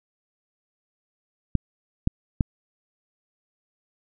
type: clicks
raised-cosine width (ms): 5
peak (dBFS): -7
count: 3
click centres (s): 1.553 / 2.074 / 2.408
effects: none